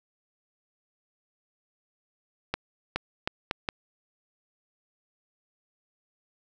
accelerating click train, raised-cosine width 0.3 ms, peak -11 dBFS, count 5, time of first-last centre 2.54-3.688 s, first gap 420 ms, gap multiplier 0.75, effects none

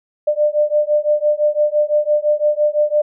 sine beating tone pair, 595 / 600.9 Hz, D5 / D5, +22 / +40 cents, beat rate 5.9 Hz, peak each -16 dBFS, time 0.27-3.02 s, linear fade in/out 10 ms, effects none

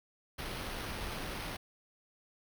pink noise with sample-and-hold, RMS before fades -40 dBFS, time 0.38-1.57 s, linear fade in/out 10 ms, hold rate 7350 Hz, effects none

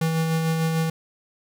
square tone with tremolo, 162 Hz, E3, 30 cents flat, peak -20 dBFS, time 0.01-0.9 s, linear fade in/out 5 ms, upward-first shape sine, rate 6.7 Hz, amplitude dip 30%, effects none

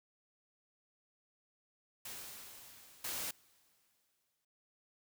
white noise with exponential decay, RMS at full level -45 dBFS, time 2.05-4.45 s, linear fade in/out 5 ms, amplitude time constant 520 ms
white noise, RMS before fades -40 dBFS, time 3.04-3.31 s, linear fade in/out 5 ms
effects none

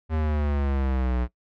square exponential sweep, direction down, 79.9 to 60.2 Hz, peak -23 dBFS, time 0.09-1.28 s, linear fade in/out 50 ms, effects noise-tail reverb RT60 0.1 s tail -20 dB re dry + low-pass 2000 Hz 12 dB/octave

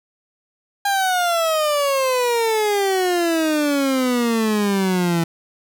30% pulse exponential sweep, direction down, 811 to 164.81 Hz, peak -14 dBFS, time 0.85-5.24 s, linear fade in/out 5 ms, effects none

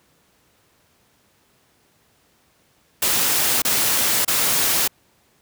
white noise bursts, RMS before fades -19 dBFS, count 3, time 3.02-4.878 s, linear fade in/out 5 ms, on 600 ms, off 29 ms, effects pink hiss -60 dBFS RMS until 5.41 s + high-pass 80 Hz 12 dB/octave

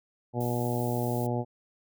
harmonic tone, 121.1 Hz, B2, 34 cents flat, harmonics 1 / 2 / 3 / 4 / 5 / 6 / 7, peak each -30 / -33 / -35 / -36 / -37 / -38 / -38 dBFS, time 0.33-1.45 s, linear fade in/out 50 ms
violet noise, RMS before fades -43 dBFS, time 0.4-1.27 s, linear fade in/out 10 ms
effects none

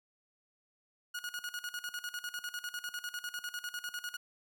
sawtooth tone with tremolo, 1446 Hz, F#6, 40 cents flat, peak -33 dBFS, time 1.14-4.17 s, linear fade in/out 10 ms, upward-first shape square, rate 10 Hz, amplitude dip 80%, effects none

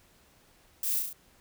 violet noise with echo, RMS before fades -31 dBFS, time 0.83-0.99 s, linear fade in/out 2 ms, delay 35 ms, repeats 4, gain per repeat -3 dB, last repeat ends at 1.13 s, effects pink hiss -62 dBFS RMS until 1.4 s

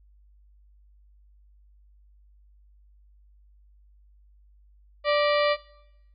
harmonic tone with a mistuned harmonic, 587.3 Hz, D5, in tune, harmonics 1 / 2 / 3 / 4 / 5 / 6 / 7 / 8, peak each -21 / -27 / -31 / -33 / -35 / -37 / -38 / -39 dBFS, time 5.04-5.57 s, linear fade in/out 50 ms, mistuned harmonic 3, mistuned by +140 cents, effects noise-tail reverb RT60 0.9 s tail -20 dB re dry + added 50 Hz sine -54 dBFS peak until 6.14 s

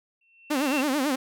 sine tone with exponential growth, 2700 Hz, E7, 41 cents sharp, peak -26 dBFS, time 0.21-0.81 s, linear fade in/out 5 ms, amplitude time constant 130 ms
sawtooth tone with vibrato, 279.1 Hz, C#4, 12 cents sharp, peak -19 dBFS, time 0.5-1.16 s, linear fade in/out 10 ms, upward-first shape sine, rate 9.1 Hz, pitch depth 160 cents each way
effects none

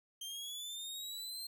sawtooth linear sweep, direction up, 3136 to 4186 Hz, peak -39 dBFS, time 0.21-1.47 s, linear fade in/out 5 ms, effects none

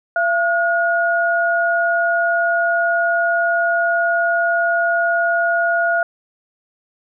sine tone pair together, 680 / 1440.9 Hz, F5 / F#6, -46 / -46 cents, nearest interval octave + minor second, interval 1300 cents, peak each -17 dBFS, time 0.16-6.03 s, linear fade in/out 2 ms, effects none

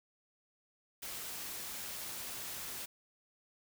white noise, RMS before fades -43 dBFS, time 1.02-2.86 s, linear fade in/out 10 ms, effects none

